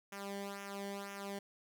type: tone with flanger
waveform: sawtooth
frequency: 199.2 Hz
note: G3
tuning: 28 cents sharp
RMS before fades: -44 dBFS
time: 0.12-1.39 s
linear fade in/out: 5 ms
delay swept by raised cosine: 0.23 to 0.79 ms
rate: 2 Hz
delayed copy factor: -0.8
effects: none